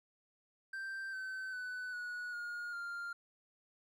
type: tone with pitch steps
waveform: triangle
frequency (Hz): 1568 / 1532.2 / 1497.2 / 1463 / 1429.6 / 1396.9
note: G6 / G6 / F#6 / F#6 / F6 / F6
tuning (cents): 0 / -40 / +20 / -20 / +40 / 0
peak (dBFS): -38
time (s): 0.73-3.13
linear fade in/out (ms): 5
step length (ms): 400
effects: none